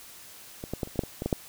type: clicks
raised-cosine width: 2 ms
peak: -22 / -17 / -15 / -29 / -27 / -10 / -22 / -18 / -14 / -10 dBFS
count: 10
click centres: 0.639 / 0.736 / 0.832 / 0.874 / 0.958 / 0.992 / 1.036 / 1.221 / 1.26 / 1.328 s
effects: white hiss -48 dBFS RMS until 1.48 s